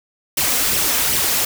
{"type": "noise with flanger", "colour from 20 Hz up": "white", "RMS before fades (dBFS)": -18, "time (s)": [0.37, 1.45], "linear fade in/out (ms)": 5, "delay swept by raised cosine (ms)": [0.35, 4.25], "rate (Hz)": 2.6, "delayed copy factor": 0.55, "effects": []}